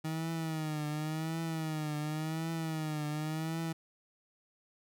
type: tone with vibrato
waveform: 30% pulse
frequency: 156.9 Hz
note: D#3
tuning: 15 cents sharp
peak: -31 dBFS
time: 0.04-3.73 s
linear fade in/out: 10 ms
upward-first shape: triangle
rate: 0.91 Hz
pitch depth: 89 cents each way
effects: none